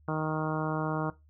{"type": "harmonic tone", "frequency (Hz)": 156, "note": "D#3", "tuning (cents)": 5, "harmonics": [1, 2, 3, 4, 5, 6, 7, 8, 9], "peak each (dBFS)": [-32, -35, -37, -38, -39, -40, -40, -41, -42], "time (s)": [0.08, 1.1], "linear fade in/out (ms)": 2, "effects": ["noise-tail reverb RT60 0.2 s tail -17 dB re dry", "added 75 Hz sine -57 dBFS peak until 1.29 s"]}